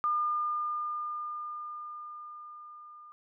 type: tone with level ramp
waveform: sine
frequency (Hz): 1208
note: D6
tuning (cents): +48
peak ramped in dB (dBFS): -25 to -48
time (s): 0.04-3.12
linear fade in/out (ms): 0
effects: none